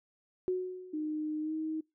sine tone with exponential decay, 367.7 Hz, F#4, 11 cents flat, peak -26 dBFS, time 0.48-1.31 s, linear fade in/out 0 ms, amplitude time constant 180 ms
sine tone with pitch glide, 306.7 to 314.8 Hz, D#4 to D#4, -25 to +20 cents, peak -32 dBFS, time 0.93-1.81 s, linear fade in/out 10 ms, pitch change +45 cents, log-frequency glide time 1.41-1.53 s
effects noise-tail reverb RT60 0.2 s tail -23 dB re dry

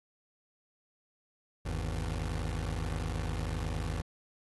25% pulse tone pair together, 51.13 / 80.9 Hz, G#1 / E2, -26 / -32 cents, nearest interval minor sixth, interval 794 cents, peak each -31 / -32 dBFS, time 1.65-4.02 s, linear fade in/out 10 ms, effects AAC 32 kbps

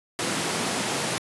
pink high-pass noise, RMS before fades -27 dBFS, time 0.19-1.18 s, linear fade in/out 0 ms, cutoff 140 Hz, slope 24 dB/octave, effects resampled to 24000 Hz

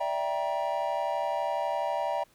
triangle chord, E half-diminished seventh, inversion third, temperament equal with one note detuned, 587.3 / 659.3 / 784 / 948.1 Hz, D5 / E5 / G5 / Bb5, 0 / 0 / 0 / +29 cents, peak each -31 dBFS, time 0-2.24 s, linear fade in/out 10 ms, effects pink hiss -63 dBFS RMS until 2.34 s

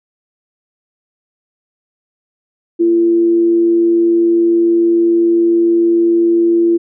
sine tone with amplitude modulation, 340 Hz, F4, 46 cents flat, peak -7 dBFS, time 2.79-6.78 s, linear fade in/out 20 ms, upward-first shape sine, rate 107 Hz, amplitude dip 25%, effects none

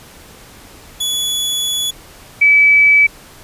sawtooth / sine tone pair in turn, 3409 / 2296 Hz, G#7 / D7, +45 / -40 cents, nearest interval perfect fifth, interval 685 cents, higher first, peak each -13 / -6 dBFS, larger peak second, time 1-1.91 / 2.41-3.07 s, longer first, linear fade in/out 10 ms, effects pink hiss -40 dBFS RMS until 3.43 s + resampled to 32000 Hz

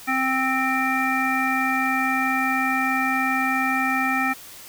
harmonic tone, 262.3 Hz, C4, 4 cents sharp, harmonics 1 / 3 / 5 / 7 / 9, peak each -26 / -26 / -26 / -26 / -26 dBFS, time 0.07-4.34 s, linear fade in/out 20 ms, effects white hiss -42 dBFS RMS until 4.68 s

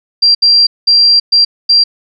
sine tone bursts at uneven times, 4737 Hz, D8, 14 cents sharp, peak -4 dBFS, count 5, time 0.22-0.35 / 0.42-0.67 / 0.87-1.2 / 1.32-1.45 / 1.69-1.84 s, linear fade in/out 10 ms, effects none

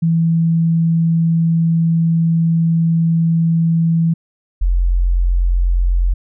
sine tone pair in turn, 165.1 / 44.11 Hz, E3 / F1, +3 / +18 cents, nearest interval octave + major seventh, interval 2285 cents, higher first, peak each -11 / -11 dBFS, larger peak neither, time 0.02-4.14 / 4.61-6.14 s, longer first, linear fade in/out 10 ms, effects none

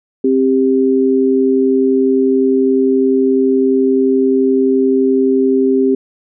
sine tone pair together, 264.1 / 395.7 Hz, C4 / G4, +16 / +16 cents, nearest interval perfect fifth, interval 700 cents, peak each -12 dBFS, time 0.24-5.95 s, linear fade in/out 5 ms, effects none

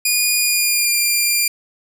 10% pulse tone with pitch glide, 2448 to 2392 Hz, D#7 to D7, -29 to +31 cents, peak -6 dBFS, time 0.05-1.48 s, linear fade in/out 5 ms, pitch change -40 cents, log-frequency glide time 0.39-0.98 s, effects none

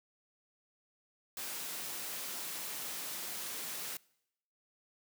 white high-pass noise, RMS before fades -41 dBFS, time 1.37-3.97 s, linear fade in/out 2 ms, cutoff 160 Hz, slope 12 dB/octave, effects noise-tail reverb RT60 0.8 s tail -24 dB re dry

